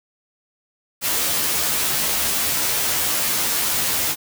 white noise with comb filter, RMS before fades -21 dBFS, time 1.01-4.16 s, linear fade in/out 50 ms, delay 13 ms, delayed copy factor +0.9, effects none

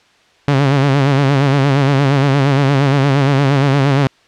sawtooth tone with vibrato, 138.59 Hz, C#3, in tune, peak -6 dBFS, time 0.48-4.07 s, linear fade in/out 0 ms, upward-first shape sine, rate 8.6 Hz, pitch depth 78 cents each way, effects white hiss -51 dBFS RMS until 4.27 s + low-pass 4000 Hz 12 dB/octave

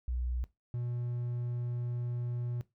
sine / triangle tone pair in turn, 61.4 / 121.04 Hz, B1 / B2, -9 / -34 cents, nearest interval octave, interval 1175 cents, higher second, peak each -31 / -31 dBFS, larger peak neither, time 0.08-0.44 / 0.74-2.61 s, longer second, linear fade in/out 0 ms, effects noise-tail reverb RT60 0.2 s tail -18 dB re dry

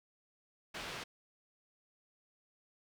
white low-pass noise, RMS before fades -44 dBFS, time 0.74-1.04 s, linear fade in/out 10 ms, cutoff 3200 Hz, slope 12 dB/octave, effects none

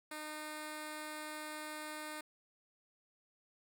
5% pulse tone with notch filter, 305.6 Hz, D#4, 31 cents flat, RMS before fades -45 dBFS, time 0.11-2.21 s, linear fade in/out 5 ms, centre 3000 Hz, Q 1.9, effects none

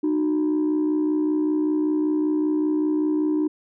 sine tone pair together, 304.8 / 370 Hz, D#4 / F#4, -36 / 0 cents, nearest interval minor third, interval 336 cents, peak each -18 / -25 dBFS, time 0.03-3.48 s, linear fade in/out 10 ms, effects tanh soft clip ceiling -16 dBFS

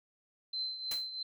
sine tone with tremolo, 4083 Hz, C8, 43 cents flat, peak -32 dBFS, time 0.53-1.23 s, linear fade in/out 5 ms, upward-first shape triangle, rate 3 Hz, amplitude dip 70%
white noise with exponential decay, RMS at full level -37 dBFS, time 0.91-1.08 s, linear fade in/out 5 ms, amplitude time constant 36 ms
effects none

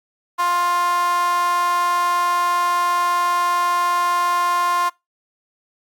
sawtooth tone with high-pass filter, 351.4 Hz, F4, 11 cents sharp, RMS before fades -19 dBFS, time 0.38-4.9 s, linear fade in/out 20 ms, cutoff 980 Hz, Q 8.4, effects noise-tail reverb RT60 0.2 s tail -23 dB re dry + Opus 48 kbps

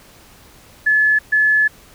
sine tone bursts at uneven times, 1720 Hz, A6, 40 cents flat, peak -11 dBFS, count 2, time 0.86-1.19 / 1.32-1.68 s, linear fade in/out 10 ms, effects pink hiss -46 dBFS RMS until 1.94 s

